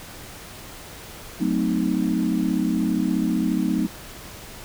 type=chord; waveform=sine; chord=F# diminished seventh; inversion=none; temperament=equal with one note detuned; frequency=185 / 220 / 256.8 / 311.1 Hz; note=F#3 / A3 / C4 / Eb4; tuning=0 / 0 / -32 / 0 cents; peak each=-25 dBFS; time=1.4-3.87 s; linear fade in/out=10 ms; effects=pink hiss -40 dBFS RMS until 4.64 s